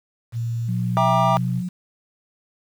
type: tone with pitch glide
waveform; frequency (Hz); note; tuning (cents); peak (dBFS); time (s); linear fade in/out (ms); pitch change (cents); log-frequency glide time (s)
sine; 116.54 to 127.09; A#2 to C3; 0 to -50; -22; 0.32-1.63; 50; +150; 0.66-1.45
type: tone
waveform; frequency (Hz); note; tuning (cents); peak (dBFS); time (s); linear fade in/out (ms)
sine; 180; F#3; -47; -24; 0.68-1.69; 10
type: chord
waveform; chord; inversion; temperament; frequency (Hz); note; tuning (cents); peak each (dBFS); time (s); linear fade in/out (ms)
triangle; E half-diminished seventh; none; just; 659.3 / 791.1 / 949.3 / 1186.7; E5 / G5 / Bb5 / D6; 0 / +16 / +31 / +18; -20; 0.97-1.37; 0
effects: 8-bit